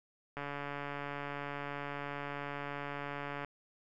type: click train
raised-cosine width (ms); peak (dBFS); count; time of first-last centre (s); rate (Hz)
0.5; -25; 441; 0.37-3.447; 143
effects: none